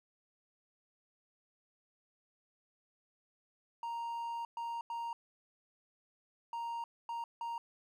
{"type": "tone bursts at uneven times", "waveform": "triangle", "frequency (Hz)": 932.3, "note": "A#5", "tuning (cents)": 0, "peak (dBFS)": -35, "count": 6, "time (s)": [[3.83, 4.45], [4.57, 4.81], [4.9, 5.13], [6.53, 6.84], [7.09, 7.24], [7.41, 7.58]], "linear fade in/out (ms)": 2, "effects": []}